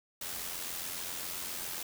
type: noise with amplitude modulation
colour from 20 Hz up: white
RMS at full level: -37 dBFS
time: 0.21-1.83 s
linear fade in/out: 5 ms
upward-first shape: sine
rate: 87.4 Hz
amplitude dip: 45%
effects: none